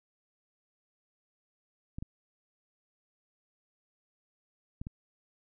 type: clicks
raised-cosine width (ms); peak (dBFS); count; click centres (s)
5; -26; 4; 1.985 / 2.025 / 4.815 / 4.869
effects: none

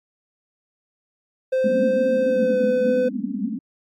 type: tone with pitch glide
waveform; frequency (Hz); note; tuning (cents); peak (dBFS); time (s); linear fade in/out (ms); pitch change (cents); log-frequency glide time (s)
triangle; 520 to 505.8; C5 to B4; -11 to +41; -15; 1.52-3.09; 10; -48; 2.16-2.63
type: band-pass noise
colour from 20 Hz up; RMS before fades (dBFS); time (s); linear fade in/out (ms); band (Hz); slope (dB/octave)
pink; -25; 1.64-3.59; 5; 200 to 270; 96
effects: MP3 64 kbps

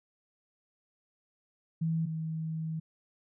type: tone pair in turn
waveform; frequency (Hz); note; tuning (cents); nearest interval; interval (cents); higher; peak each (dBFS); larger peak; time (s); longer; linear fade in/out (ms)
sine; 162.6 / 159.9; E3 / D#3; -23 / +48; unison; 29; first; -27 / -32; first; 1.81-2.06 / 2.06-2.8; second; 10
effects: none

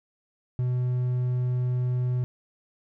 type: tone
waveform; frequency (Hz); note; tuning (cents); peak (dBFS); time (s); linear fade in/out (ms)
triangle; 124.9; B2; +20; -21; 0.59-2.24; 0
effects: none

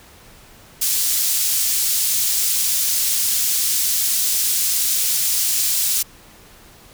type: high-pass noise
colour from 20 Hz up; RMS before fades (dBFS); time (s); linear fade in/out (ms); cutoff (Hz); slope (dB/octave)
pink; -19; 0.81-6.03; 10; 5900; 12
effects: pink hiss -46 dBFS RMS until 6.93 s

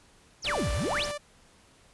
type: exponential two-way sweep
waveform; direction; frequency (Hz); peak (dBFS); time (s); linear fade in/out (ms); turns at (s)
sine; down then up; 7220 to 47.53 to 7220; -27; 0.42-1.07; 50; 0.72
type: noise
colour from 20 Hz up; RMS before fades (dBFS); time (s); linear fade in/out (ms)
pink; -38; 0.44-1.12; 10
type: tone with tremolo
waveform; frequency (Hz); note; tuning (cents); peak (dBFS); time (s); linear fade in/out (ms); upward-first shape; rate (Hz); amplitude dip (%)
sawtooth; 587.3; D5; 0; -28; 0.47-1.18; 10; sine; 2.2; 25
effects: pink hiss -59 dBFS RMS until 1.93 s + resampled to 24000 Hz

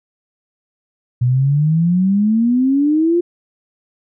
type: exponential sweep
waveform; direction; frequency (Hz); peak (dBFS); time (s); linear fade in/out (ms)
sine; up; 120.4 to 353.5; -11; 1.21-3.21; 10
effects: none

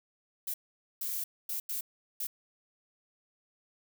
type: noise bursts at uneven times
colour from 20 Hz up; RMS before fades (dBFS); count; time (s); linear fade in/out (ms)
violet; -35; 5; 0.47-0.54 / 1.01-1.24 / 1.49-1.6 / 1.69-1.81 / 2.2-2.27; 5
effects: none

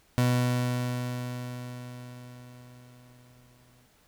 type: tone with exponential decay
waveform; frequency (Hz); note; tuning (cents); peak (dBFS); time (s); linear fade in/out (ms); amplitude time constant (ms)
30% pulse; 123.7; B2; +3; -18; 0.18-3.86; 0; 800
effects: pink hiss -63 dBFS RMS until 4.07 s

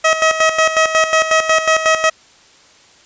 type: tone with tremolo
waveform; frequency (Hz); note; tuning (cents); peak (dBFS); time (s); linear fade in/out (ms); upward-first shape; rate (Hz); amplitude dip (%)
15% pulse; 638; D#5; +43; -3; 0.04-2.1; 10; square; 5.5; 65
effects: white hiss -47 dBFS RMS until 3.05 s + resampled to 16000 Hz

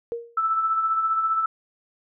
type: tone with exponential decay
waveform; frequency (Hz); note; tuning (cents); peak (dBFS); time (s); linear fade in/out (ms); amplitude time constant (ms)
sine; 468.2; A#4; +8; -23; 0.12-0.41; 0; 62
type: tone with tremolo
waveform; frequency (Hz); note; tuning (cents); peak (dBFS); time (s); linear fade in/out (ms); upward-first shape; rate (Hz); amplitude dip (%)
sine; 1318.5; E6; 0; -18; 0.37-1.46; 5; sine; 15; 45
effects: none

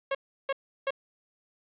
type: tone bursts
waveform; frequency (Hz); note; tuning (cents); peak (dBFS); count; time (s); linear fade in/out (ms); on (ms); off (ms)
sawtooth; 546; C#5; -26; -22; 3; 0.11-0.907; 5; 39; 340
effects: resampled to 8000 Hz + 9-bit

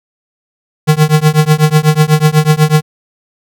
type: tone with tremolo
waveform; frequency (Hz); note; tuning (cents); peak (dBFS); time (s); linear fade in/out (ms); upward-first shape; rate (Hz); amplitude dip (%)
square; 153.6; D#3; -22; -3; 0.87-2.82; 20; triangle; 8.1; 100
effects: none

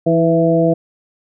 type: harmonic tone with a mistuned harmonic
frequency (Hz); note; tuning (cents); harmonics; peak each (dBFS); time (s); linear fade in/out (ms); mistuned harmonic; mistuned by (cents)
165.9; E3; +11; 1 / 2 / 3 / 4; -16 / -16 / -16 / -16; 0.06-0.74; 10; 2; -26
effects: none

